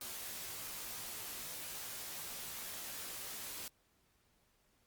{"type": "noise with comb filter", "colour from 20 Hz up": "white", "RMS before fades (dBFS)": -45, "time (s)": [0.01, 3.68], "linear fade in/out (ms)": 2, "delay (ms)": 15, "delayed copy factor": -0.6, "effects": ["pink hiss -74 dBFS RMS until 4.86 s", "Opus 48 kbps"]}